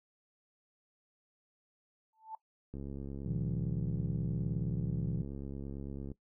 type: tone with exponential growth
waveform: sine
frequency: 881 Hz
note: A5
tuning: 2 cents sharp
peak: -37 dBFS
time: 2.13-2.35 s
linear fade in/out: 2 ms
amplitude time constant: 46 ms
type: click train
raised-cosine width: 3 ms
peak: -30 dBFS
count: 234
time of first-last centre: 2.74-6.117 s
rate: 69 Hz
type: chord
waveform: sine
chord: Bb suspended fourth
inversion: none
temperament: equal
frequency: 116.54 / 155.56 / 174.61 Hz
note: Bb2 / Eb3 / F3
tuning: 0 / 0 / 0 cents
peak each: -37 dBFS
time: 3.26-5.22 s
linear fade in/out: 5 ms
effects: noise-tail reverb RT60 0.1 s tail -18 dB re dry